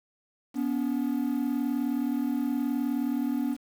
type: tone pair together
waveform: triangle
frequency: 245.5 / 284.6 Hz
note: B3 / C#4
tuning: -10 / +46 cents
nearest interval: minor third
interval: 256 cents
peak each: -26 dBFS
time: 0.54-3.57 s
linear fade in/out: 50 ms
effects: tanh soft clip ceiling -16 dBFS + 8-bit